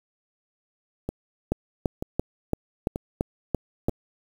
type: two click trains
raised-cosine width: 2 ms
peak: -9 / -15 dBFS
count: 8 / 4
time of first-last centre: 1.52-3.885 / 1.09-3.894 s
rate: 2.96 / 1.07 Hz
effects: 7-bit